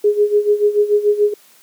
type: tone with tremolo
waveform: sine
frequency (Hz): 415.3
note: G#4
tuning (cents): 0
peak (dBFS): -8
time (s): 0.04-1.34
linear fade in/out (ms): 5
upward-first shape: sine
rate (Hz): 6.9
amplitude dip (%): 80
effects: white hiss -49 dBFS RMS until 1.62 s + high-pass 200 Hz 12 dB/octave